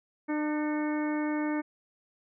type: harmonic tone with a mistuned harmonic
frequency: 301 Hz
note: D4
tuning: 43 cents sharp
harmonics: 1 / 2 / 3 / 4 / 5 / 6 / 7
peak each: -28 / -38 / -39 / -44 / -44 / -43 / -43 dBFS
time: 0.28-1.62 s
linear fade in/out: 20 ms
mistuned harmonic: 7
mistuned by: +69 cents
effects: none